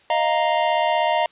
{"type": "chord", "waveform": "square", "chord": "Eb suspended second", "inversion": "none", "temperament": "equal", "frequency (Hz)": [622.3, 698.5, 932.3], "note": ["Eb5", "F5", "Bb5"], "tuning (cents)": [0, 0, 0], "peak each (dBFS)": [-23, -23, -22], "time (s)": [0.1, 1.26], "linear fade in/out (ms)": 2, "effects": ["white hiss -55 dBFS RMS until 1.31 s", "resampled to 8000 Hz"]}